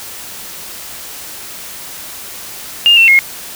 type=tone with pitch steps; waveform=sine; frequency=2819 / 2699 / 2154 Hz; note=F7 / E7 / C7; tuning=+16 / +40 / +50 cents; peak=-4 dBFS; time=2.86-3.19 s; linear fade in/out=0 ms; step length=110 ms; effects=white hiss -29 dBFS RMS until 3.55 s